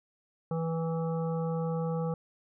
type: harmonic tone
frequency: 163.9 Hz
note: E3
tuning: 10 cents flat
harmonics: 1 / 3 / 5 / 7 / 8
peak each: -30 / -34 / -41 / -46 / -48 dBFS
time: 0.51-2.14 s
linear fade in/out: 2 ms
effects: none